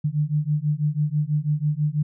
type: beating tone pair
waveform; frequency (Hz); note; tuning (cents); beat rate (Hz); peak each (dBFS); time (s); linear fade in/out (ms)
sine; 146.83 / 152.93; D3 / D#3; 0 / -30; 6.1; -23; 0.04-2.03; 10
effects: none